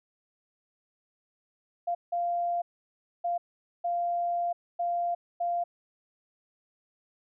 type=tone bursts at uneven times; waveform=sine; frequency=695 Hz; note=F5; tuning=9 cents flat; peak=-26 dBFS; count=6; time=1.87-1.95 / 2.12-2.62 / 3.24-3.38 / 3.84-4.53 / 4.79-5.15 / 5.4-5.64 s; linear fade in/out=10 ms; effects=none